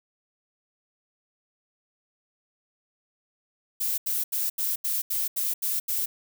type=noise bursts; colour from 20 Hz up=violet; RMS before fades=-27 dBFS; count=9; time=3.8-6.06 s; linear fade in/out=10 ms; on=180 ms; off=80 ms; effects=none